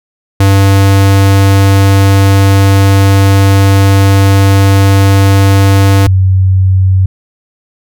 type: tone pair in turn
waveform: square / sine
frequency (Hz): 98 / 94.23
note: G2 / F#2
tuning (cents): 0 / +32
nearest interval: minor second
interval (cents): 68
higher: first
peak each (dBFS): -4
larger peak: neither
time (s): 0.4-6.07 / 6.07-7.06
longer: first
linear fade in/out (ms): 5
effects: none